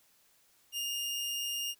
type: tone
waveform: sawtooth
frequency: 2828 Hz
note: F7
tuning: 21 cents sharp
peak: -30 dBFS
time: 0.72-1.75 s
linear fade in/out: 50 ms
effects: white hiss -67 dBFS RMS until 1.79 s